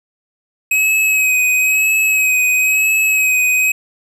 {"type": "tone with vibrato", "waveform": "square", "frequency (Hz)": 2543, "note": "D#7", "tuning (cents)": 37, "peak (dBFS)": -12, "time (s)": [0.71, 3.72], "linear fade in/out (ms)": 5, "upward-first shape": "sine", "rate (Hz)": 1, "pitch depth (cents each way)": 29, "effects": []}